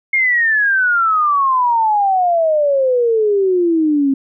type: exponential sweep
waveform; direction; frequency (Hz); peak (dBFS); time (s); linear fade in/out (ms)
sine; down; 2160 to 267.3; -11; 0.13-4.14; 5
effects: none